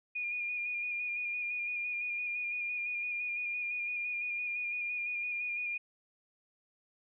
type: tone with vibrato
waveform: sine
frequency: 2434 Hz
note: D#7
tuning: 39 cents flat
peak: -33 dBFS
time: 0.15-5.78 s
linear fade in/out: 10 ms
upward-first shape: square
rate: 5.9 Hz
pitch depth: 21 cents each way
effects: none